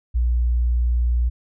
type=tone; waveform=sine; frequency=59.9 Hz; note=A#1; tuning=48 cents sharp; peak=-16 dBFS; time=0.14-1.3 s; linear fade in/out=20 ms; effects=none